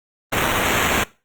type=noise with sample-and-hold; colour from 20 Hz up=violet; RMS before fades=-19 dBFS; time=0.32-1.04 s; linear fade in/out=10 ms; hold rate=4900 Hz; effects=noise-tail reverb RT60 0.3 s tail -20 dB re dry + Opus 32 kbps